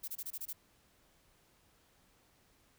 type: noise bursts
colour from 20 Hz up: violet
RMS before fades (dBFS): -41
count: 7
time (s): 0.03-0.531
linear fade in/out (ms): 10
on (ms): 51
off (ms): 24
effects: pink hiss -69 dBFS RMS until 2.78 s